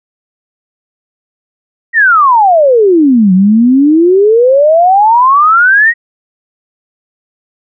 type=exponential two-way sweep; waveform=sine; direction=down then up; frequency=1918 to 180.9 to 1918 Hz; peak=-3 dBFS; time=1.93-5.94 s; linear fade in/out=50 ms; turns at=3.33 s; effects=none